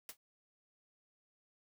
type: noise with exponential decay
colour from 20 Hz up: white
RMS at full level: -42 dBFS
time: 0.09-0.17 s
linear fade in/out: 2 ms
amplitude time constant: 17 ms
effects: none